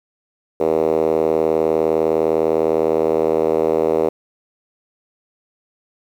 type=tone with band-pass filter; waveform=5% pulse; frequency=79.8 Hz; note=D#2; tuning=44 cents sharp; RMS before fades=-17 dBFS; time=0.6-4.09 s; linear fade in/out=5 ms; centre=450 Hz; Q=3.2; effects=8-bit